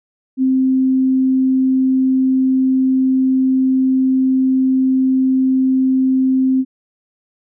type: tone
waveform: sine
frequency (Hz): 261.6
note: C4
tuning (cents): 0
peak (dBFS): -11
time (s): 0.37-6.65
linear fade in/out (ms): 50
effects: none